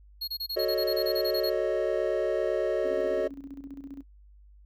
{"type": "tone bursts", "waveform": "square", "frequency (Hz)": 4306, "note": "C8", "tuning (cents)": 49, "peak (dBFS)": -31, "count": 14, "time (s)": [0.21, 1.499], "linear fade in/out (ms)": 10, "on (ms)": 67, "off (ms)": 27}
{"type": "chord", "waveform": "triangle", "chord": "D# half-diminished seventh", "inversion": "first", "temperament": "equal", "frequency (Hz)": [370, 440, 554.4, 622.3], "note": ["F#4", "A4", "C#5", "D#5"], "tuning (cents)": [0, 0, 0, 0], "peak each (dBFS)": -28, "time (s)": [0.56, 3.28], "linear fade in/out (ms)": 10}
{"type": "tone with tremolo", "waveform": "sine", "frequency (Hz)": 277.2, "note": "C#4", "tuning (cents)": 0, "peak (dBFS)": -36, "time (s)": [2.84, 4.03], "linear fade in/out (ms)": 20, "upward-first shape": "square", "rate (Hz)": 15, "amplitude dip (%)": 65}
{"effects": ["noise-tail reverb RT60 0.1 s tail -18 dB re dry", "added 50 Hz sine -51 dBFS peak until 4.65 s"]}